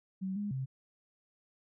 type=tone with pitch steps; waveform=sine; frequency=189.8 / 205.4 / 132.2 Hz; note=F#3 / G#3 / C3; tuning=+44 / -19 / +18 cents; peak=-33 dBFS; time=0.21-0.66 s; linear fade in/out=20 ms; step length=150 ms; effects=none